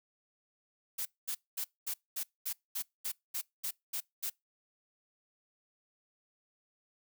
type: noise bursts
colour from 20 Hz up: blue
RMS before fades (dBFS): -36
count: 12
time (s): 0.98-4.3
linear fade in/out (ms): 10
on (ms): 75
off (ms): 220
effects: noise-tail reverb RT60 0.2 s tail -25 dB re dry